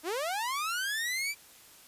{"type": "linear sweep", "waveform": "sawtooth", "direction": "up", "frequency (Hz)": [293.7, 2366], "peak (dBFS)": -27, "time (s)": [0.03, 1.35], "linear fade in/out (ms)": 50, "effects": ["white hiss -55 dBFS RMS until 1.87 s", "resampled to 32000 Hz"]}